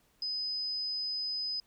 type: tone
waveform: sine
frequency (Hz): 5020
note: D#8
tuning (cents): +15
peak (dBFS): -32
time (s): 0.22-1.6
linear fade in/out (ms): 2
effects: pink hiss -69 dBFS RMS until 1.66 s